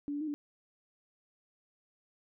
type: tone with pitch steps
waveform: sine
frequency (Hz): 288.4 / 290.2 / 310.3 / 291.6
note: D4 / D4 / D#4 / D4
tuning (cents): -31 / -21 / -5 / -12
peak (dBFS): -33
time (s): 0.08-0.34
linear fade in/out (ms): 0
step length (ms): 65
effects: none